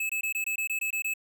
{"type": "tone bursts", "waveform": "square", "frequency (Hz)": 2600, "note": "E7", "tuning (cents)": -24, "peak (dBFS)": -28, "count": 10, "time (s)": [0, 1.138], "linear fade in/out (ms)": 5, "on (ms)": 94, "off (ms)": 22, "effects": []}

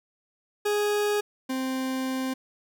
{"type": "tone pair in turn", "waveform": "40% pulse", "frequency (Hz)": [415, 261.4], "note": ["G#4", "C4"], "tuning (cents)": [-1, -1], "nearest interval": "minor sixth", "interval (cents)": 800, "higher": "first", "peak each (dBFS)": [-22, -26], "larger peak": "first", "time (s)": [[0.65, 1.21], [1.49, 2.34]], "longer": "second", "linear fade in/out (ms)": 10, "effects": []}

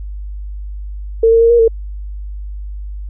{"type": "tone with pitch steps", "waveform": "sine", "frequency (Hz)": [452.8, 457.2, 461.6, 472.5, 452.8], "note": ["A4", "A#4", "A#4", "A#4", "A4"], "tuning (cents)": [50, -34, -17, 23, 50], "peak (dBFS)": -6, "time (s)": [1.23, 1.68], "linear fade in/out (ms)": 5, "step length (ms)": 90, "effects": ["added 50 Hz sine -23 dBFS peak until 3.09 s"]}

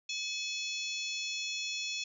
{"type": "harmonic tone with a mistuned harmonic", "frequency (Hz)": 852, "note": "G#5", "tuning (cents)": 44, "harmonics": [3, 4, 5, 6, 7, 8], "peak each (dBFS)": [-38, -40, -42, -44, -45, -46], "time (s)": [0.09, 2.04], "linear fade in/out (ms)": 5, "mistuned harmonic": 6, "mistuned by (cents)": 95, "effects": []}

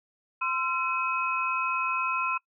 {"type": "tone cluster", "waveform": "sine", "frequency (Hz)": [1037, 1349, 2542], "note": ["C6", "E6", "D#7"], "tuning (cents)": [-16, 40, 36], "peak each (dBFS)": -30, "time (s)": [0.41, 2.38], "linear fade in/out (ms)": 10, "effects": ["noise-tail reverb RT60 0.1 s tail -22 dB re dry"]}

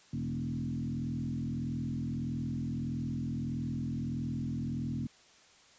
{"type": "tone with frequency modulation", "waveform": "sine", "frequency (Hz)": 185, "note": "F#3", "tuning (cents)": 0, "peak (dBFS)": -32, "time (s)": [0.13, 5.07], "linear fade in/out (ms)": 5, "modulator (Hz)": 41.6, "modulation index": 2.1, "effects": ["white hiss -60 dBFS RMS until 5.78 s", "resampled to 16000 Hz"]}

